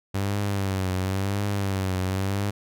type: tone with vibrato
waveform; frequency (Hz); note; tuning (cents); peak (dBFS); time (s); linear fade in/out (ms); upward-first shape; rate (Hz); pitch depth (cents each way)
sawtooth; 97.1; G2; -16; -20; 0.14-2.51; 10; triangle; 0.95; 91
effects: none